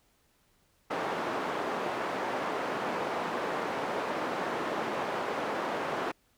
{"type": "band-pass noise", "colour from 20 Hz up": "white", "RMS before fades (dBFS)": -33, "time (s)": [0.9, 6.12], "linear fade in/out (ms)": 10, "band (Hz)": [260, 1000], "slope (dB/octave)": 12, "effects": ["pink hiss -69 dBFS RMS until 6.37 s"]}